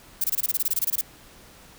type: noise bursts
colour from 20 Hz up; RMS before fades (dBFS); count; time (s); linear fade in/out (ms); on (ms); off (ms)
violet; -23; 15; 0.21-1.012; 5; 32; 23
effects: pink hiss -50 dBFS RMS until 1.78 s